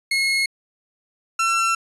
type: tone pair in turn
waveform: 30% pulse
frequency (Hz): 2167 / 1349.1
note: C#7 / E6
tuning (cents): -40 / +40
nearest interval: minor sixth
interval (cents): 820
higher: first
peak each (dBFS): -15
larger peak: neither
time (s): 0.11-0.46 / 1.39-1.75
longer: second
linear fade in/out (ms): 5
effects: resampled to 24000 Hz